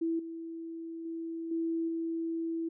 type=tone with level steps; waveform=sine; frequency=329.6 Hz; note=E4; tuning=in tune; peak=-28 / -38 / -35 / -29 / -31 dBFS; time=0.01-2.69 s; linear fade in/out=10 ms; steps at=0.19 / 1.05 / 1.51 / 1.88 s; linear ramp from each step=5 ms; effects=none